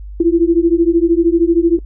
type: beating tone pair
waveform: sine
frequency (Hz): 331.1 / 344.1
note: E4 / F4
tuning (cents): +8 / -26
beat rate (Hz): 13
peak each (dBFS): -12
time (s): 0.2-1.79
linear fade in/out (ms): 5
effects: noise-tail reverb RT60 0.1 s tail -22 dB re dry + added 50 Hz sine -27 dBFS peak until 1.85 s